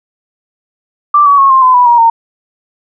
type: tone with pitch steps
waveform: sine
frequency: 1174.7 / 1134 / 1094.8 / 1056.9 / 1020.3 / 985 / 950.9 / 917.9 Hz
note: D6 / C#6 / C#6 / C6 / C6 / B5 / A#5 / A#5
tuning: 0 / +39 / -22 / +17 / -44 / -5 / +34 / -27 cents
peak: -3 dBFS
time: 1.14-2.1 s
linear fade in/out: 5 ms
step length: 120 ms
effects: none